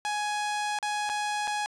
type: tone with dropouts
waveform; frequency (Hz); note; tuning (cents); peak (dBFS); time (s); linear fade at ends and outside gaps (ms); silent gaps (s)
sawtooth; 835; G#5; +9; -24; 0.05-1.66; 0; 0.788-0.827 / 1.092-1.098 / 1.473-1.477
effects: resampled to 22050 Hz + 9-bit